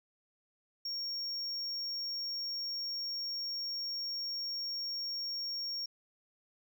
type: tone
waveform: triangle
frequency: 5540 Hz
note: F8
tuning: 15 cents flat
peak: -34 dBFS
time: 0.85-5.86 s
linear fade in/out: 5 ms
effects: none